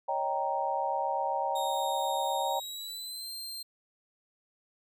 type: chord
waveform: sine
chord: Eb dominant seventh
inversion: third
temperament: equal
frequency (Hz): 554.4 / 622.3 / 784 / 932.3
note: Db5 / Eb5 / G5 / Bb5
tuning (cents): 0 / 0 / 0 / 0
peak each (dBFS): -35 / -37 / -32 / -32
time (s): 0.08-2.6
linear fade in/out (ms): 10
type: tone with pitch glide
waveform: sawtooth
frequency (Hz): 3712 to 4167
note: A#7 to C8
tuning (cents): -8 to -8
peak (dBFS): -35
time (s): 1.55-3.63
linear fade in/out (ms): 10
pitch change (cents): +200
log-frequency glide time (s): 2.4-3.32
effects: none